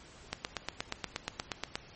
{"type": "click train", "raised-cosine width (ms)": 0.2, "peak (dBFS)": -15, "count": 13, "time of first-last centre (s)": [0.33, 1.755], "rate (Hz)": 8.42, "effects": ["pink hiss -54 dBFS RMS until 1.95 s", "MP3 32 kbps"]}